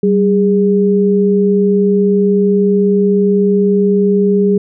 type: tone pair together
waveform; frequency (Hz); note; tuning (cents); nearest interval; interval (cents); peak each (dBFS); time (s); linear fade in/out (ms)
sine; 193.2 / 409.4; G3 / G#4; -25 / -25; octave + minor second; 1300; -11; 0.03-4.58; 5
effects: none